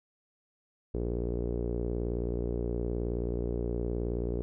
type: tone with low-pass filter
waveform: sawtooth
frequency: 59 Hz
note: A#1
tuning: 22 cents sharp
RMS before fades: -32 dBFS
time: 0.94-4.42 s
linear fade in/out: 0 ms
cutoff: 420 Hz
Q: 4.5
effects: none